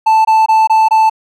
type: tone bursts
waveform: triangle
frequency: 880 Hz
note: A5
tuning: in tune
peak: -4 dBFS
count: 5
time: 0.06-1.098 s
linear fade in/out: 10 ms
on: 190 ms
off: 22 ms
effects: none